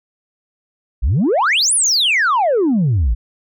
sine exponential two-way sweep, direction up then down, 49 to 10548 to 49 Hz, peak -10 dBFS, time 1.02-3.15 s, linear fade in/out 20 ms, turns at 1.74 s, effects tanh soft clip ceiling -10 dBFS

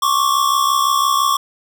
square tone pair together, 1086.1 / 1152 Hz, C#6 / D6, -36 / -34 cents, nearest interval minor second, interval 102 cents, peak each -17 dBFS, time 0.02-1.37 s, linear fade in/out 5 ms, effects none

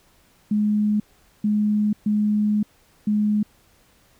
sine tone bursts at uneven times, 210 Hz, G#3, 19 cents sharp, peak -17 dBFS, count 4, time 0.51-1 / 1.44-1.93 / 2.06-2.63 / 3.07-3.43 s, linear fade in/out 5 ms, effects pink hiss -58 dBFS RMS until 4.19 s

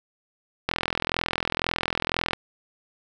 click train, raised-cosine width 0.3 ms, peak -7 dBFS, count 70, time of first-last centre 0.69-2.333 s, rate 42 Hz, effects none

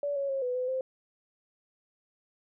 sine tone with pitch steps, 574 / 556 / 541 / 497.5 / 505 / 521 Hz, D5 / C#5 / C#5 / B4 / B4 / C5, -40 / +5 / -42 / +13 / +39 / -7 cents, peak -28 dBFS, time 0.03-0.81 s, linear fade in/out 2 ms, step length 130 ms, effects none

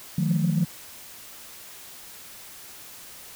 sine tone cluster, 156.3 / 171.8 / 178.8 / 216.3 Hz, D#3 / F3 / F3 / A3, +8 / -28 / +41 / -29 cents, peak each -23 / -29 / -24 / -28 dBFS, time 0.18-0.65 s, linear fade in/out 5 ms, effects tanh soft clip ceiling -13 dBFS + white hiss -44 dBFS RMS until 3.35 s

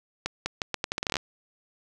accelerating click train, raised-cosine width 0.2 ms, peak -10 dBFS, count 14, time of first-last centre 0.26-1.168 s, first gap 200 ms, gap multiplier 0.79, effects none

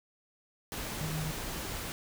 sine tone in noise, 155.9 Hz, D#3, 4 cents sharp, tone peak -34 dBFS, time 1.01-1.31 s, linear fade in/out 0 ms, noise pink, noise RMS -38 dBFS, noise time 0.72-1.92 s, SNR +1 dB, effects none

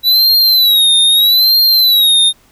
square tone with vibrato, 3922 Hz, B7, 13 cents flat, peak -7 dBFS, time 0.03-2.33 s, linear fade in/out 50 ms, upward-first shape sine, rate 0.79 Hz, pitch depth 120 cents each way, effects pink hiss -50 dBFS RMS until 2.51 s

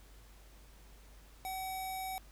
square tone with low-pass filter, 757 Hz, F#5, 39 cents sharp, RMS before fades -40 dBFS, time 1.45-2.18 s, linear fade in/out 0 ms, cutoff 12000 Hz, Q 3.8, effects added 50 Hz sine -55 dBFS peak until 2.31 s + pink hiss -62 dBFS RMS until 2.31 s

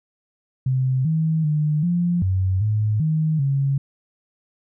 sine tone with pitch steps, 130.2 / 159.5 / 151.2 / 174.4 / 94.1 / 106.8 / 156.9 / 138 Hz, C3 / D#3 / D#3 / F3 / F#2 / G#2 / D#3 / C#3, -8 / +43 / -49 / -2 / +30 / +49 / +15 / -7 cents, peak -17 dBFS, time 0.66-3.78 s, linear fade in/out 5 ms, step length 390 ms, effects none

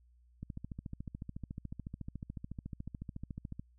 click train, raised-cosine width 5 ms, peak -29 dBFS, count 45, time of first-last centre 0.43-3.595 s, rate 13.9 Hz, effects added 60 Hz sine -62 dBFS peak until 3.78 s

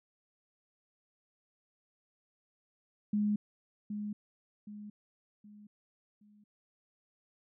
sine tone with echo, 208.4 Hz, G#3, 6 cents sharp, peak -27 dBFS, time 3.13-3.36 s, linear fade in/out 5 ms, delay 770 ms, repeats 4, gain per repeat -8 dB, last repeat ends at 6.44 s, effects none

